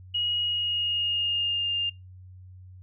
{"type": "tone with pitch glide", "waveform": "sine", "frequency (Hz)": [2892, 2808], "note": ["F#7", "F7"], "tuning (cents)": [-40, 9], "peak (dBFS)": -24, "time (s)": [0.14, 1.9], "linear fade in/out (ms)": 10, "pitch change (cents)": -51, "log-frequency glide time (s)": [0.41, 1.73], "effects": ["noise-tail reverb RT60 0.2 s tail -23 dB re dry", "added 92 Hz sine -44 dBFS peak until 2.82 s"]}